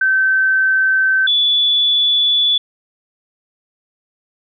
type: tone pair in turn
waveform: sine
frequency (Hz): 1542 / 3446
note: G6 / A7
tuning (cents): -29 / -37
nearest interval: octave + major second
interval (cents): 1392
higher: second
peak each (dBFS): -11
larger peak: neither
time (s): 0.01-1.27 / 1.27-2.58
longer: second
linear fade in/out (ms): 5
effects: none